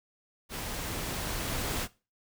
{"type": "noise with level ramp", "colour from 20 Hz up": "pink", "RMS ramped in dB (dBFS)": [-37, -32], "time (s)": [0.49, 1.88], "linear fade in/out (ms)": 50, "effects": ["noise-tail reverb RT60 0.3 s tail -19 dB re dry"]}